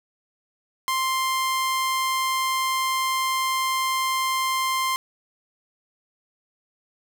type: tone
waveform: sawtooth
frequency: 1050 Hz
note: C6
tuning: 6 cents sharp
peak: -18 dBFS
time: 0.88-4.96 s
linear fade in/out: 0 ms
effects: none